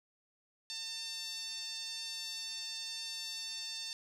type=tone with band-pass filter; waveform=5% pulse; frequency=899 Hz; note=A5; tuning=37 cents sharp; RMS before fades=-42 dBFS; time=0.7-3.93 s; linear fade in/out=0 ms; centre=4300 Hz; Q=2.4; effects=none